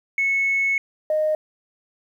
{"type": "tone pair in turn", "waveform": "sine", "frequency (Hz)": [2200, 617.4], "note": ["C#7", "D#5"], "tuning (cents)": [-14, -14], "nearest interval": "octave + minor seventh", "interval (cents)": 2200, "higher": "first", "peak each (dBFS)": -17, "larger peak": "neither", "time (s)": [[0.18, 0.78], [1.1, 1.35]], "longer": "first", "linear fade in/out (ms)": 2, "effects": ["tanh soft clip ceiling -13 dBFS", "9-bit"]}